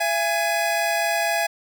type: tone cluster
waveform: square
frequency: 675 / 823 / 1668 / 2513 Hz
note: E5 / G#5 / G#6 / D#7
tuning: +41 / -16 / +7 / +17 cents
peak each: -24 / -27 / -27 / -31 dBFS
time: 0-1.47 s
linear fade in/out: 10 ms
effects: none